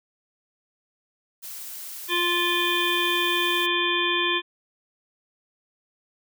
blue noise, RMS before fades -37 dBFS, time 1.42-3.67 s, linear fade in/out 20 ms
harmonic tone, 349.2 Hz, F4, in tune, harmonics 1 / 3 / 5 / 7 / 9 / 10, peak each -28 / -28 / -28 / -28 / -28 / -28 dBFS, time 2.08-4.42 s, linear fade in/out 50 ms
effects none

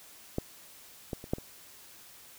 clicks, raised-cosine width 2 ms, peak -16 / -20 / -30 / -14 / -29 dBFS, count 5, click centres 0.384 / 1.132 / 1.241 / 1.335 / 1.384 s, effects white hiss -53 dBFS RMS until 2.38 s

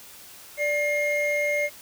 triangle tone pair together, 587.3 / 2134 Hz, D5 / C7, 0 / +34 cents, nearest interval octave + minor seventh, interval 2234 cents, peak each -23 dBFS, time 0.57-1.7 s, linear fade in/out 50 ms, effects white hiss -46 dBFS RMS until 1.81 s

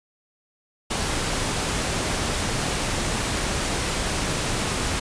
pink noise, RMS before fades -25 dBFS, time 0.9-5 s, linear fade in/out 10 ms, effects resampled to 22050 Hz

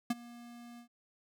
square tone with ADSR envelope, 238.1 Hz, A#3, 37 cents sharp, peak -27 dBFS, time 0.1-0.88 s, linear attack 6 ms, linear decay 29 ms, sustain -22 dB, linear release 94 ms, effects none

